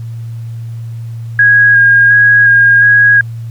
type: tone with vibrato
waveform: sine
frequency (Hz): 1638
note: G#6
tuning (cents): -24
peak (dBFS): -3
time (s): 1.39-3.21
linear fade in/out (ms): 2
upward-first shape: square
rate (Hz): 1.4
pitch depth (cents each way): 15
effects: added 115 Hz sine -20 dBFS peak until 3.5 s + pink hiss -47 dBFS RMS until 3.5 s